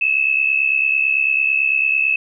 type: tone pair together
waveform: sine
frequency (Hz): 2567 / 2636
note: E7 / E7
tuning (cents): -47 / -1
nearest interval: unison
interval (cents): 46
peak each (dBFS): -17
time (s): 0.01-2.16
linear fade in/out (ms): 5
effects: none